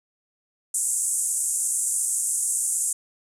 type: band-pass noise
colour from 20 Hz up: pink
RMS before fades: -25 dBFS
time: 0.74-2.93 s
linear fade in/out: 5 ms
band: 7500 to 10000 Hz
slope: 48 dB/octave
effects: none